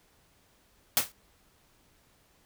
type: noise with exponential decay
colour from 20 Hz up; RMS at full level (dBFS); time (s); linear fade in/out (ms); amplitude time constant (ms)
white; -20; 0.97-1.12; 1; 32
effects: pink hiss -65 dBFS RMS until 2.45 s